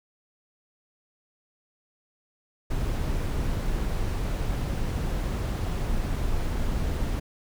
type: noise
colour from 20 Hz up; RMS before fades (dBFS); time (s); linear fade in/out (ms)
brown; -27; 2.7-7.2; 10
effects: none